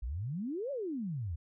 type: exponential two-way sweep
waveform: sine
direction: up then down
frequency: 51.91 to 588 to 74.6 Hz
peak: -34 dBFS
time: 0.02-1.36 s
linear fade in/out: 10 ms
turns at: 0.71 s
effects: none